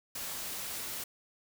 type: noise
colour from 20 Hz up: white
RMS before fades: -39 dBFS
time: 0.15-1.04 s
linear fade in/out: 5 ms
effects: none